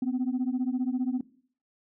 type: beating tone pair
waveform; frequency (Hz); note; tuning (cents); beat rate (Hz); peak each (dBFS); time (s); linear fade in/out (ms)
sine; 246.9 / 261.9; B3 / C4; 0 / +2; 15; -27; 0.02-1.21; 5
effects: noise-tail reverb RT60 0.5 s tail -19 dB re dry + tanh soft clip ceiling -22 dBFS